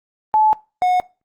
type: tone pair in turn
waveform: sine / triangle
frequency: 863 / 728.2 Hz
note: A5 / F#5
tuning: -34 / -28 cents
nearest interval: minor third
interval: 294 cents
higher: first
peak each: -11 / -11 dBFS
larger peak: neither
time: 0.34-0.53 / 0.82-1 s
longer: first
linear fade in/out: 0 ms
effects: noise-tail reverb RT60 0.3 s tail -22 dB re dry + Opus 24 kbps